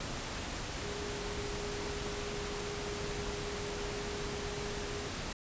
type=tone in noise; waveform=sine; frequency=410 Hz; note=G#4; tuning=22 cents flat; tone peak=-41 dBFS; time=0.84-5.08 s; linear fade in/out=5 ms; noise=pink; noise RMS=-39 dBFS; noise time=0-5.33 s; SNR=-5 dB; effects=resampled to 16000 Hz